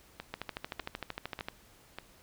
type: two click trains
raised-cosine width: 0.3 ms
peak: -20 / -23 dBFS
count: 16 / 4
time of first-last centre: 0.34-1.485 / 0.2-1.986 s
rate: 13.1 / 1.68 Hz
effects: pink hiss -60 dBFS RMS until 2.22 s